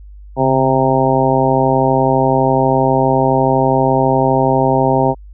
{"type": "harmonic tone with a mistuned harmonic", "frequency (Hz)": 132.1, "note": "C3", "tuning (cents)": 17, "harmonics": [1, 2, 3, 4, 5, 6, 7], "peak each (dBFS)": [-18, -18, -18, -18, -18, -18, -18], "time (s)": [0.36, 5.15], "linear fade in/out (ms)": 50, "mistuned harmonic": 1, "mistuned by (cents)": 66, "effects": ["added 50 Hz sine -33 dBFS peak until 5.33 s"]}